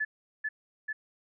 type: tone with echo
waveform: sine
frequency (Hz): 1730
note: A6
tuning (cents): -30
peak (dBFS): -27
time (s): 0-0.05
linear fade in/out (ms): 10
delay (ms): 440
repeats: 2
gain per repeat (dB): -2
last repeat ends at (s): 0.93
effects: none